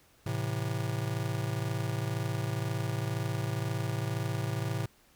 square chord, A minor, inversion none, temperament just, 110 / 132 / 165 Hz, A2 / C3 / E3, 0 / +16 / +2 cents, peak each -34 / -35 / -40 dBFS, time 0.26-4.86 s, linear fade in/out 5 ms, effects pink hiss -63 dBFS RMS until 5.15 s

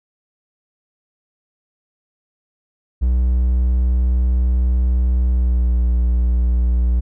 triangle tone with pitch glide, 61.9 to 60.17 Hz, B1 to B1, +5 to -44 cents, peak -11 dBFS, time 3.01-7.01 s, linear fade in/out 20 ms, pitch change -49 cents, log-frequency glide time 5.3-5.76 s, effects none

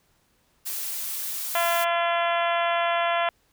blue noise, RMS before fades -31 dBFS, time 0.65-1.85 s, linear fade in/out 20 ms
harmonic tone, 341.3 Hz, F4, 40 cents flat, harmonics 2 / 3 / 4 / 5 / 6 / 7 / 8 / 9 / 10, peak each -24 / -28 / -30 / -32 / -34 / -35 / -36 / -37 / -38 dBFS, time 1.55-3.29 s, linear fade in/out 2 ms
effects pink hiss -66 dBFS RMS until 3.52 s

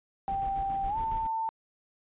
sine tone with pitch glide, 784 to 895.4 Hz, G5 to A5, 0 to +30 cents, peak -28 dBFS, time 0.28-1.49 s, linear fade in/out 0 ms, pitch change +230 cents, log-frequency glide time 0.88-0.97 s
brown noise with tremolo, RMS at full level -39 dBFS, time 0.28-1.27 s, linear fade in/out 2 ms, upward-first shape square, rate 7.2 Hz, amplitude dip 50%
effects resampled to 8000 Hz

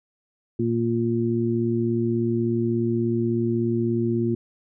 harmonic tone, 116.5 Hz, A#2, 1 cent flat, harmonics 1 / 2 / 3, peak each -26 / -24 / -24 dBFS, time 0.59-4.35 s, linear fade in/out 5 ms, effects none

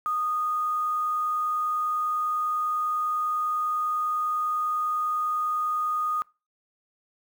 sine tone with quantisation, 1235 Hz, D#6, 13 cents flat, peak -24 dBFS, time 0.06-6.22 s, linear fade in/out 0 ms, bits 8, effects noise-tail reverb RT60 0.3 s tail -24 dB re dry

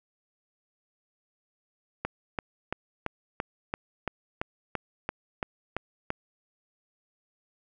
click train, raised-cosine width 0.5 ms, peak -14 dBFS, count 13, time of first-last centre 2.05-6.104 s, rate 2.96 Hz, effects none

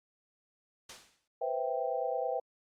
white noise with exponential decay, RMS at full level -42 dBFS, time 0.89-1.28 s, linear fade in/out 5 ms, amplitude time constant 84 ms
sine chord, C major seventh, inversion third, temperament equal, 493.9 / 523.3 / 659.3 / 784 Hz, B4 / C5 / E5 / G5, 0 / 0 / 0 / 0 cents, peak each -36 dBFS, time 1.41-2.4 s, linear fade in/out 10 ms
effects low-pass 7000 Hz 12 dB/octave + Opus 48 kbps

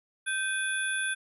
sine tone cluster, 1549 / 2487 / 3449 / 10270 Hz, G6 / D#7 / A7 / E9, -21 / -1 / -35 / -46 cents, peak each -29 / -38 / -38 / -35 dBFS, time 0.26-1.15 s, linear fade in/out 20 ms, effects none

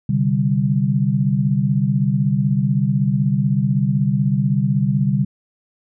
sine chord, C suspended second, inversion none, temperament equal, 130.81 / 146.83 / 196 Hz, C3 / D3 / G3, 0 / 0 / 0 cents, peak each -19 dBFS, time 0.09-5.25 s, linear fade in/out 5 ms, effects none

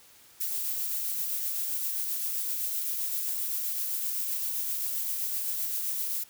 violet noise with tremolo, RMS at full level -30 dBFS, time 0.4-6.24 s, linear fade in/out 10 ms, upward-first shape triangle, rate 7.7 Hz, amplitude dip 30%, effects white hiss -56 dBFS RMS until 6.29 s

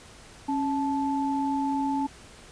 sine tone pair together, 274.6 / 871.8 Hz, C#4 / A5, -16 / -16 cents, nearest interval octave + minor sixth, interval 2000 cents, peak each -26 / -28 dBFS, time 0.48-2.07 s, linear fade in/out 10 ms, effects pink hiss -49 dBFS RMS until 2.51 s + resampled to 22050 Hz

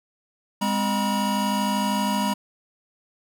square tone cluster, 204.3 / 257 / 961 Hz, G#3 / C4 / B5, -28 / -31 / -48 cents, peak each -25 / -31 / -26 dBFS, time 0.61-2.34 s, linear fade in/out 10 ms, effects none

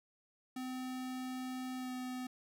square tone with pitch glide, 256.1 to 253.3 Hz, C4 to B3, -37 to +44 cents, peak -40 dBFS, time 0.56-2.27 s, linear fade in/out 5 ms, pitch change -19 cents, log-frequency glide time 1.77-1.92 s, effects none

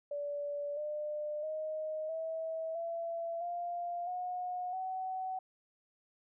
sine tone with pitch steps, 578 / 600.1 / 623.1 / 646.9 / 671.7 / 697.4 / 724 / 751.7 Hz, D5 / D5 / D#5 / E5 / E5 / F5 / F#5 / F#5, -28 / +37 / +2 / -33 / +32 / -3 / -38 / +27 cents, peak -35 dBFS, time 0.11-5.39 s, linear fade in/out 5 ms, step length 660 ms, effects none

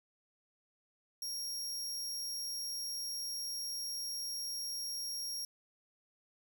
sawtooth tone, 5588 Hz, F8, in tune, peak -35 dBFS, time 1.22-5.45 s, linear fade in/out 2 ms, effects none

